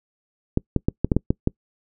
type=clicks; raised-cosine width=3 ms; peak=-5 dBFS; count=8; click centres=0.574 / 0.763 / 0.885 / 1.046 / 1.118 / 1.166 / 1.305 / 1.474 s; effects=noise-tail reverb RT60 0.1 s tail -26 dB re dry